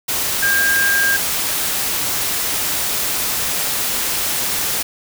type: tone in noise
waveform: sine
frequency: 1606 Hz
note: G6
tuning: 41 cents sharp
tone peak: -14 dBFS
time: 0.42-1.17 s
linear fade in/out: 10 ms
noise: white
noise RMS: -20 dBFS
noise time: 0.08-4.83 s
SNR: +3 dB
effects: none